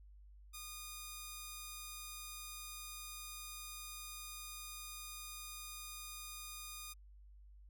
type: tone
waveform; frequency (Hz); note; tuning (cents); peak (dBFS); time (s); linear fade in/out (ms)
5% pulse; 1225; D#6; -27; -35; 0.53-6.94; 20
effects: added 50 Hz sine -56 dBFS peak until 7.69 s